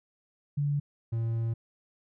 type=tone pair in turn; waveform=sine / triangle; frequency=144.2 / 114.45 Hz; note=D3 / A#2; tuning=-31 / -31 cents; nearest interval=major third; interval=400 cents; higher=first; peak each=-25 dBFS; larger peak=neither; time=0.57-0.8 / 1.12-1.54 s; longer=second; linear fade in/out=10 ms; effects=none